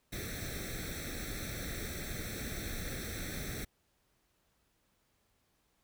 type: noise with comb filter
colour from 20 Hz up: pink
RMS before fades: -40 dBFS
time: 0.12-3.65 s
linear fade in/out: 10 ms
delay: 0.51 ms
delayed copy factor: +0.9
effects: pink hiss -75 dBFS RMS until 5.83 s